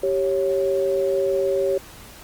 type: tone pair together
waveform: sine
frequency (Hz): 389.6 / 551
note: G4 / C#5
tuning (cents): -11 / -11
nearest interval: tritone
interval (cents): 600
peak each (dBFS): -21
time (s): 0.03-1.78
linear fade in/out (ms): 5
effects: pink hiss -43 dBFS RMS until 2.23 s + Opus 24 kbps